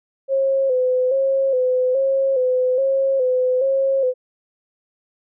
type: tone with vibrato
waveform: sine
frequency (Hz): 523.3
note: C5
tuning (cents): 0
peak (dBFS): -15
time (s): 0.28-4.14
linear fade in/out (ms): 50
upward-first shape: square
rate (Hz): 1.2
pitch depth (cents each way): 54
effects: none